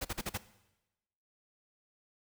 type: noise bursts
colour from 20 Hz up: pink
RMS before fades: -36 dBFS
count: 5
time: 0.01-0.378 s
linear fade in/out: 10 ms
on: 40 ms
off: 42 ms
effects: noise-tail reverb RT60 1.0 s tail -17 dB re dry